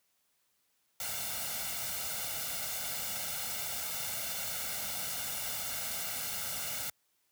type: noise with comb filter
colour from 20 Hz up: white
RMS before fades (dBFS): -37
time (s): 1-6.9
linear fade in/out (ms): 2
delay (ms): 1.4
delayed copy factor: +0.75
effects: white hiss -75 dBFS RMS until 7.31 s + high-pass 60 Hz 12 dB/octave